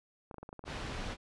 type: clicks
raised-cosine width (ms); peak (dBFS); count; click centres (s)
1; -31; 9; 0.312 / 0.343 / 0.383 / 0.43 / 0.491 / 0.529 / 0.593 / 0.64 / 0.679
type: low-pass noise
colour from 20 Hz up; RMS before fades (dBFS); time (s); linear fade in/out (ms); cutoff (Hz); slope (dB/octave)
pink; -40; 0.65-1.17; 50; 4100; 12
effects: resampled to 24000 Hz